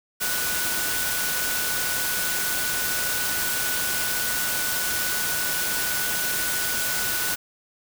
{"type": "tone in noise", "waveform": "sine", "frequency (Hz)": 1480, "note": "F#6", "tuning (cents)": 0, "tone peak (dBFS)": -30, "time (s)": [0.2, 7.36], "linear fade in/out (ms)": 20, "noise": "white", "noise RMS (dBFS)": -26, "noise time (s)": [0.2, 7.36], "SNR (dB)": -7, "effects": []}